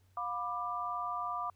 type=chord; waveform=sine; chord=B diminished; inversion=second; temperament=just; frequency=711.2 / 987.8 / 1185.3 Hz; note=F5 / B5 / D6; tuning=+31 / 0 / +16 cents; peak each=-40 / -40 / -36 dBFS; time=0.17-1.5 s; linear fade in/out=2 ms; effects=added 93 Hz sine -64 dBFS peak until 1.55 s + pink hiss -74 dBFS RMS until 1.55 s